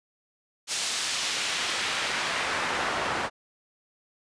pink noise with band-pass filter sweep, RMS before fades -29 dBFS, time 0.67-3.3 s, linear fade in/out 50 ms, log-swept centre 5800 to 1000 Hz, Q 0.77, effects resampled to 22050 Hz

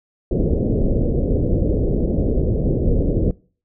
pink low-pass noise, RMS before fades -18 dBFS, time 0.31-3.31 s, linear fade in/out 2 ms, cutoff 550 Hz, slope 48 dB/octave, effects noise-tail reverb RT60 0.4 s tail -23 dB re dry

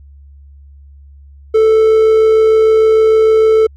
triangle tone with amplitude modulation, 440 Hz, A4, in tune, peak -3 dBFS, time 1.54-3.67 s, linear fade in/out 10 ms, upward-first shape sine, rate 66.6 Hz, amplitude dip 25%, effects added 70 Hz sine -36 dBFS peak until 3.76 s

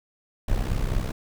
brown noise with amplitude modulation, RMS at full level -22 dBFS, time 0.48-1.12 s, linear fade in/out 5 ms, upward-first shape sine, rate 64.2 Hz, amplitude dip 75%, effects none

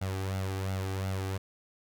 sawtooth tone with flanger, 95.6 Hz, G2, 43 cents flat, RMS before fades -33 dBFS, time 0.01-1.38 s, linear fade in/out 10 ms, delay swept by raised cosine 1.4 to 2.6 ms, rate 2.8 Hz, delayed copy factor +0.6, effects none

